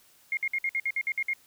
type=tone bursts; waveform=sine; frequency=2138 Hz; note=C7; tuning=37 cents sharp; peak=-25 dBFS; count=10; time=0.32-1.334 s; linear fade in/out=2 ms; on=51 ms; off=56 ms; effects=white hiss -60 dBFS RMS until 1.46 s